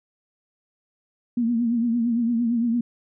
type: tone with vibrato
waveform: sine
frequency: 234.5 Hz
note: A#3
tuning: 11 cents sharp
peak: -19 dBFS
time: 1.37-2.81 s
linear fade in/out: 5 ms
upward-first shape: triangle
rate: 8.8 Hz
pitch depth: 82 cents each way
effects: none